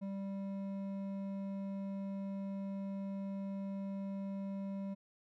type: tone with hard clipping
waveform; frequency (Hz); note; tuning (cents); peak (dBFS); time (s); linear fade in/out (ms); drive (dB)
triangle; 196; G3; 0; -40; 0.01-4.95; 20; 12
effects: none